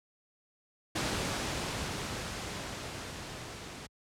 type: noise with level ramp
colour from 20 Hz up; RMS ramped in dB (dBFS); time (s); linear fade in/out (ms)
pink; -31 to -44; 0.95-3.87; 10
effects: high-pass 60 Hz 12 dB/octave + low-pass 8000 Hz 12 dB/octave